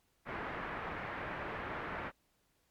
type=low-pass noise; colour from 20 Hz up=white; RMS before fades=-41 dBFS; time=0.25-2.12 s; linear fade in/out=50 ms; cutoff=1900 Hz; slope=24 dB/octave; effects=pink hiss -75 dBFS RMS until 2.7 s + MP3 96 kbps